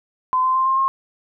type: tone with pitch steps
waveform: sine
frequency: 1024 / 1035.9 / 1047.9 / 1060.1 / 1072.4 Hz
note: C6 / C6 / C6 / C6 / C6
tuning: -38 / -18 / +2 / +22 / +42 cents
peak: -15 dBFS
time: 0.33-0.88 s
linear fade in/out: 0 ms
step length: 110 ms
effects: none